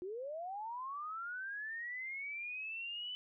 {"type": "linear sweep", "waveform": "sine", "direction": "up", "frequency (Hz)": [347.8, 3013], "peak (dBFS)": -40, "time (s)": [0.02, 3.15], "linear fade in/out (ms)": 0, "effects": []}